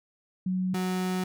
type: tone pair in turn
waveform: sine / 35% pulse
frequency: 185 / 184.31 Hz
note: F#3 / F#3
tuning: 0 / -6 cents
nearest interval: unison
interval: 6 cents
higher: first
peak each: -25 dBFS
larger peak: neither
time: 0.46-0.74 / 0.74-1.24 s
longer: second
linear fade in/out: 5 ms
effects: none